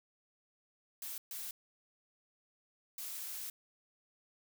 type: noise bursts at uneven times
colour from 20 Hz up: blue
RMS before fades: -43 dBFS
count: 3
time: 1.02-1.18 / 1.31-1.51 / 2.98-3.5 s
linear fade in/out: 2 ms
effects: none